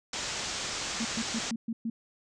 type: low-pass noise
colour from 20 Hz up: white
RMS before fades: -35 dBFS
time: 0.13-1.51 s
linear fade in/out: 2 ms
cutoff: 7500 Hz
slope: 48 dB/octave
type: tone bursts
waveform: sine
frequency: 227.8 Hz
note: A#3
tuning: 40 cents flat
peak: -29 dBFS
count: 6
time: 1-1.9 s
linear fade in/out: 5 ms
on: 50 ms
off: 120 ms
effects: resampled to 22050 Hz